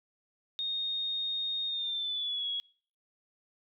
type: tone with pitch glide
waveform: sine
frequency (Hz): 3700 to 3335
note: A#7 to G#7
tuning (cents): -14 to +7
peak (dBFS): -31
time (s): 0.59-2.6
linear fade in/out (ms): 0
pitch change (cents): -179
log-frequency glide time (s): 1.67-2.49
effects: noise-tail reverb RT60 0.6 s tail -26 dB re dry